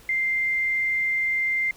sine tone, 2093 Hz, C7, in tune, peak -21 dBFS, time 0.09-1.71 s, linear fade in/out 2 ms, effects pink hiss -51 dBFS RMS until 1.76 s

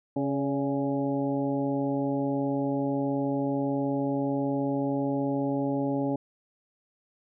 harmonic tone with a mistuned harmonic, 138.59 Hz, C#3, in tune, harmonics 1 / 2 / 3 / 4 / 5 / 6, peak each -34 / -27 / -35 / -33 / -42 / -37 dBFS, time 0.16-6.16 s, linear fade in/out 5 ms, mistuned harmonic 4, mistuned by +41 cents, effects none

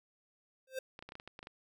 square tone with exponential growth, 524 Hz, C5, 2 cents sharp, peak -34 dBFS, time 0.67-0.79 s, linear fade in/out 5 ms, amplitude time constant 26 ms
clicks, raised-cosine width 0.3 ms, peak -31 dBFS, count 10, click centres 0.991 / 1.025 / 1.09 / 1.121 / 1.154 / 1.199 / 1.276 / 1.391 / 1.429 / 1.471 s
effects none

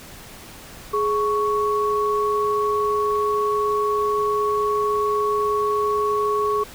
sine tone pair together, 418.7 / 1112.6 Hz, G#4 / C#6, +14 / +6 cents, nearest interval octave + perfect fourth, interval 1692 cents, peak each -21 dBFS, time 0.93-6.64 s, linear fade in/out 10 ms, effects pink hiss -41 dBFS RMS until 6.74 s

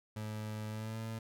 30% pulse tone with pitch glide, 107.6 to 112.3 Hz, A2 to A2, -38 to +36 cents, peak -36 dBFS, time 0.16-1.19 s, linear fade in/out 5 ms, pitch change +74 cents, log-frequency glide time 0.69-1.02 s, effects none

